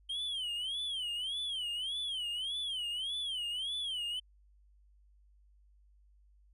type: tone with vibrato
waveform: triangle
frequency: 3136 Hz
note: G7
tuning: in tune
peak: -33 dBFS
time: 0.09-4.2 s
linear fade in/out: 10 ms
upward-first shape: sine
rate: 1.7 Hz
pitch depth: 180 cents each way
effects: added 50 Hz sine -61 dBFS peak until 6.53 s + resampled to 32000 Hz